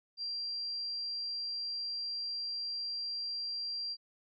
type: tone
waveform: sine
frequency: 4739 Hz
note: D8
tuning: 15 cents sharp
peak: -35 dBFS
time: 0.17-3.97 s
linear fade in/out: 50 ms
effects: none